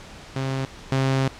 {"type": "tone pair in turn", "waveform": "sawtooth", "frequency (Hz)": [133.6, 133.6], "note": ["C3", "C3"], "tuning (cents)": [36, 36], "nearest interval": "unison", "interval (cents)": 0, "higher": "neither", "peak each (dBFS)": [-20, -15], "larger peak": "second", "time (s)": [[0.36, 0.65], [0.92, 1.28]], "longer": "second", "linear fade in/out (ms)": 2, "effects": ["pink hiss -42 dBFS RMS until 1.39 s", "low-pass 6000 Hz 12 dB/octave"]}